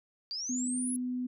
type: linear sweep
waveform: sine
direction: up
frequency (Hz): 4591 to 10650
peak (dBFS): -34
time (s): 0.31-0.96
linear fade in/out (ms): 0
type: tone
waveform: sine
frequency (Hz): 250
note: B3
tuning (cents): +21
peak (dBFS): -31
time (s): 0.49-1.27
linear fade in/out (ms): 10
effects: none